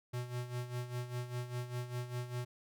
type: tone with tremolo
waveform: square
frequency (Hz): 123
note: B2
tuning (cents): -7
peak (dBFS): -36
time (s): 0.13-2.45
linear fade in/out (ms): 10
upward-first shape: sine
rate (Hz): 5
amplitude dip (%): 70
effects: none